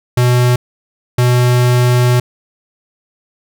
square tone bursts at uneven times, 123.47 Hz, B2, in tune, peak -9 dBFS, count 2, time 0.17-0.56 / 1.18-2.2 s, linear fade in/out 5 ms, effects none

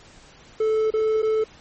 triangle tone with dropouts, 437 Hz, A4, 12 cents flat, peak -16 dBFS, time 0.6-1.44 s, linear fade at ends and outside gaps 5 ms, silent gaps 0.905-0.937 / 1.221-1.228 s, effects pink hiss -49 dBFS RMS until 1.6 s + MP3 32 kbps

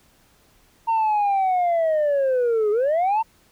sine linear two-way sweep, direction down then up, 919 to 409.7 to 919 Hz, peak -15 dBFS, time 0.87-3.23 s, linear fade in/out 20 ms, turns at 2.71 s, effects tanh soft clip ceiling -16 dBFS + pink hiss -58 dBFS RMS until 3.51 s

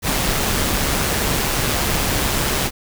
pink noise with amplitude modulation, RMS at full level -18 dBFS, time 0.02-2.71 s, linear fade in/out 50 ms, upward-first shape sine, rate 141 Hz, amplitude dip 35%, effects none

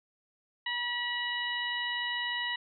harmonic tone with a mistuned harmonic, 965 Hz, B5, 40 cents flat, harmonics 1 / 2 / 3 / 4, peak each -39 / -33 / -36 / -40 dBFS, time 0.66-2.56 s, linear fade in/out 5 ms, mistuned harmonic 3, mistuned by +19 cents, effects none

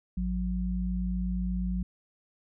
sine tone pair together, 54.19 / 182.5 Hz, A1 / F#3, -26 / -24 cents, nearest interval octave + major sixth, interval 2102 cents, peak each -30 / -30 dBFS, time 0.17-1.83 s, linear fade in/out 5 ms, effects none

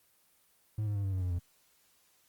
triangle tone with pitch steps, 107.3 / 103.64 / 100.11 / 96.7 / 93.41 / 90.23 / 87.15 Hz, A2 / G#2 / G2 / G2 / F#2 / F#2 / F2, -43 / -3 / +37 / -23 / +17 / -43 / -3 cents, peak -28 dBFS, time 0.78-1.389 s, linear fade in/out 5 ms, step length 87 ms, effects white hiss -68 dBFS RMS until 2.28 s + Opus 24 kbps

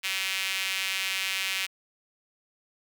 sawtooth tone with high-pass filter, 191.1 Hz, G3, 44 cents flat, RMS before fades -30 dBFS, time 0.03-1.67 s, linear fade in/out 20 ms, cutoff 2500 Hz, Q 2.4, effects none

